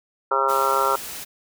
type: harmonic tone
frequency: 135.4 Hz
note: C#3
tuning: 40 cents flat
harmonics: 3 / 4 / 5 / 6 / 7 / 8 / 9 / 10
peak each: -27 / -26 / -33 / -30 / -24 / -30 / -26 / -22 dBFS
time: 0.31-0.96 s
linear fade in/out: 5 ms
type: noise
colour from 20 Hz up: white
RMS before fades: -34 dBFS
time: 0.48-1.25 s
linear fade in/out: 20 ms
effects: none